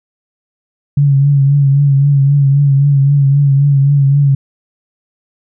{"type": "tone with vibrato", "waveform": "sine", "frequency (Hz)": 140.2, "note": "C#3", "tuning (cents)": 20, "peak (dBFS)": -6, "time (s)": [0.97, 4.35], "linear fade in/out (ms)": 5, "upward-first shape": "triangle", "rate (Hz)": 3.8, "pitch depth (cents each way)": 52, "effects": []}